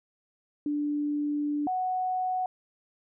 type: tone pair in turn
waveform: sine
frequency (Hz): 293.7 / 740.1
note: D4 / F#5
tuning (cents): 0 / 0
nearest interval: octave + major third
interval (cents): 1600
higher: second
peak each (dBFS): -26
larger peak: neither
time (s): 0.66-1.67 / 1.67-2.46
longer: first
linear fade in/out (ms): 2
effects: none